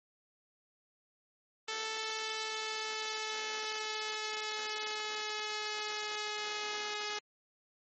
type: tone with pitch glide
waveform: 5% pulse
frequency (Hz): 440 to 419.6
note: A4 to G#4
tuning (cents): 0 to +18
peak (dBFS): -24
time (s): 1.68-7.19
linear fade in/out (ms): 5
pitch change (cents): -82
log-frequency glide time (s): 1.93-7.03
effects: MP3 32 kbps

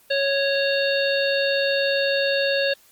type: harmonic tone with a mistuned harmonic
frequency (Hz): 553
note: C#5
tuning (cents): -4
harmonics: 1 / 3 / 5 / 7 / 8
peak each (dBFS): -21 / -26 / -28 / -29 / -30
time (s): 0.1-2.74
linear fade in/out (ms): 10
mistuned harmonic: 7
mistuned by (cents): -82
effects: white hiss -55 dBFS RMS until 2.91 s + Opus 32 kbps

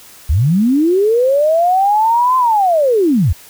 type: linear two-way sweep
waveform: sine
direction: up then down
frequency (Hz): 61.8 to 1039 to 61.8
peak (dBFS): -9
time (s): 0.29-3.33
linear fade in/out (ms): 10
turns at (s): 2.37
effects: white hiss -40 dBFS RMS until 3.49 s

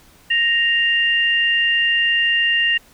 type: tone pair together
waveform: sine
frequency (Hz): 1864.7 / 2794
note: A#6 / F7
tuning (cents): 0 / 0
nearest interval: perfect fifth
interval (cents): 700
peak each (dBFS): -17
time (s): 0.3-2.78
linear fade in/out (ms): 10
effects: pink hiss -50 dBFS RMS until 2.93 s

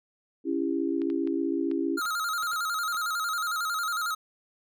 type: chord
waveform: sine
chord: C# diminished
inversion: none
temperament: just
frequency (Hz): 277.2 / 332.6 / 399.1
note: C#4 / E4 / G4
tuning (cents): 0 / +16 / +31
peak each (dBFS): -29 / -28 / -33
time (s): 0.44-2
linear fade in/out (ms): 50
type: clicks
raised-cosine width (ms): 0.3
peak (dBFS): -30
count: 8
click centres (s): 1.018 / 1.101 / 1.274 / 1.714 / 2.053 / 2.433 / 2.533 / 2.945
type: tone with vibrato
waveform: square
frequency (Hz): 1335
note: E6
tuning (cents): +22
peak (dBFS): -28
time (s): 1.97-4.15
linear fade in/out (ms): 10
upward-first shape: square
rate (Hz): 11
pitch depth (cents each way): 83
effects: none

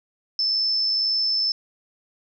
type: tone with amplitude modulation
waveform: sine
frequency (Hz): 5274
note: E8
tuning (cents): 0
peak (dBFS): -18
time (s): 0.39-1.52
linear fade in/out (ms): 2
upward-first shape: sine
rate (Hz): 102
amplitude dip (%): 30
effects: none

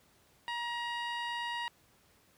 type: tone with low-pass filter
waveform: 15% pulse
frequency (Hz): 949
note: A#5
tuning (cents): +31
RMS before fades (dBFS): -37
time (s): 0.48-1.68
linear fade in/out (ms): 0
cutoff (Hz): 4400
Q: 0.51
effects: pink hiss -66 dBFS RMS until 2.37 s + high-pass 60 Hz 12 dB/octave

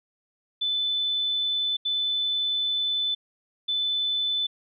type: tone bursts at uneven times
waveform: sine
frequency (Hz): 3509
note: A7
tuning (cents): -5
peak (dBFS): -23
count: 3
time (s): 0.61-1.77 / 1.85-3.15 / 3.68-4.47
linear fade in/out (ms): 10
effects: none

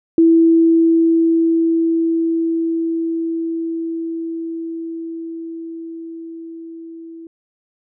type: tone with level ramp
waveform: sine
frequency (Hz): 329.6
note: E4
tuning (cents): 0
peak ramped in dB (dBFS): -7 to -32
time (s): 0.18-7.27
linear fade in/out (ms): 2
effects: none

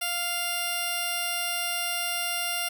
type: tone pair together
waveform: 10% pulse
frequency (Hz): 698.5 / 2794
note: F5 / F7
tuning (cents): 0 / 0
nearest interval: 2 octaves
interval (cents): 2400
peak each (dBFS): -22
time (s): 0.01-2.69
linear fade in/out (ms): 10
effects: none

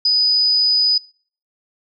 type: tone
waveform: sine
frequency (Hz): 4978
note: D#8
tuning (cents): 0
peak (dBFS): -12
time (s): 0.05-0.98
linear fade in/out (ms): 5
effects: noise-tail reverb RT60 0.5 s tail -25 dB re dry

